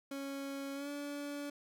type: tone with pitch glide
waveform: 30% pulse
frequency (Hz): 276.1 to 287.7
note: C#4 to D4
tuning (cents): -7 to -36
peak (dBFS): -37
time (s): 0.11-1.5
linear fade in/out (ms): 5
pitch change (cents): +71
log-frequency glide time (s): 0.74-0.89
effects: none